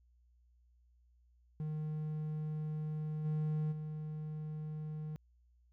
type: tone with level steps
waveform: triangle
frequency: 153.7 Hz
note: D#3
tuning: 21 cents flat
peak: -34 / -30 / -37 dBFS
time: 1.6-5.16 s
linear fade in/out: 0 ms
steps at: 3.24 / 3.71 s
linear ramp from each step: 20 ms
effects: added 60 Hz sine -65 dBFS peak until 5.72 s